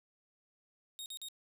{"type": "tone bursts", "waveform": "sawtooth", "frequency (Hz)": 3729, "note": "A#7", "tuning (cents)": 0, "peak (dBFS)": -39, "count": 3, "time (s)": [0.99, 1.285], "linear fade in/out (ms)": 0, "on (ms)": 69, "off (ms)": 44, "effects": []}